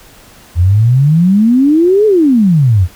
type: exponential two-way sweep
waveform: sine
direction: up then down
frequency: 82.41 to 440 to 82.41 Hz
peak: -5 dBFS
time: 0.55-2.88 s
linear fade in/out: 50 ms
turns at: 2.06 s
effects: pink hiss -40 dBFS RMS until 2.95 s